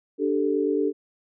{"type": "chord", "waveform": "sine", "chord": "D suspended fourth", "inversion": "none", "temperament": "just", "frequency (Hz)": [293.7, 391.6, 440.5], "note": ["D4", "G4", "A4"], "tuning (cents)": [0, -2, 2], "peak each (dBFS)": -25, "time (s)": [0.18, 0.93], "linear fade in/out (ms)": 50, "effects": []}